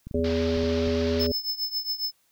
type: clicks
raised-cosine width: 5 ms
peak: -25 dBFS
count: 7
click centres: 0.07 / 0.112 / 0.158 / 0.194 / 0.572 / 0.637 / 0.874 s
type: harmonic tone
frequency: 82.41 Hz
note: E2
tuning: in tune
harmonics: 1 / 3 / 5 / 7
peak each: -29 / -27 / -26 / -30 dBFS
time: 0.14-1.32 s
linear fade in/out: 5 ms
type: low-pass noise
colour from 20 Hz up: white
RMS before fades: -38 dBFS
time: 0.24-1.27 s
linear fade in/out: 5 ms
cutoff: 5200 Hz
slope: 48 dB/octave
type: tone with tremolo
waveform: square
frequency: 5240 Hz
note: E8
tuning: 11 cents flat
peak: -24 dBFS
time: 1.19-2.12 s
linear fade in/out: 20 ms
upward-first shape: triangle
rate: 7.3 Hz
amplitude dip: 90%
effects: white hiss -67 dBFS RMS until 2.31 s